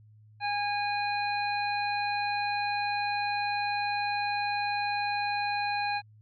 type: harmonic tone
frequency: 820 Hz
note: G#5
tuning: 22 cents flat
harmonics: 1 / 2 / 3 / 5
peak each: -29 / -36 / -35 / -38 dBFS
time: 0.4-6.02 s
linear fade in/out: 50 ms
effects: added 107 Hz sine -53 dBFS peak until 6.21 s